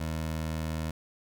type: tone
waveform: 20% pulse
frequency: 79.5 Hz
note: D#2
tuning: 38 cents sharp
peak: -26 dBFS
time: 0-0.91 s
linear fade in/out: 5 ms
effects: none